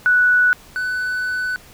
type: tone pair in turn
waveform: sine / triangle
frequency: 1478 / 1496.9 Hz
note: F#6 / F#6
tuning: -2 / +20 cents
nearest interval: unison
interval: 22 cents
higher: second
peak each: -11 / -18 dBFS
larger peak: first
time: 0.06-0.53 / 0.76-1.56 s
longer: second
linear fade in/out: 0 ms
effects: pink hiss -45 dBFS RMS until 1.73 s